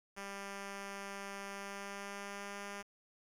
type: tone with pitch glide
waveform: 5% pulse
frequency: 198.3 to 201.2 Hz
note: G3 to G3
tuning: +20 to +45 cents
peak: -32 dBFS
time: 0.16-2.83 s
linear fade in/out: 20 ms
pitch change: +25 cents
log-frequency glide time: 1.47-2.63 s
effects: low-pass 11000 Hz 12 dB/octave + 10-bit